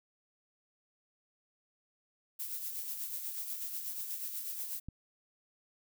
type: noise with tremolo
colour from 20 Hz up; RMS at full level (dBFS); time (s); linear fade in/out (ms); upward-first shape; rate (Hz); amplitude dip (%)
violet; -38; 2.39-4.8; 10; sine; 8.2; 45
type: click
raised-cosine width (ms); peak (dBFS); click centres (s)
5; -30; 4.886
effects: none